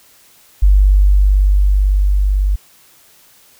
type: tone with level ramp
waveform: sine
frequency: 49 Hz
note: G1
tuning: in tune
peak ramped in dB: -5 to -11 dBFS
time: 0.62-2.56 s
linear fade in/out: 10 ms
effects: white hiss -48 dBFS RMS until 3.59 s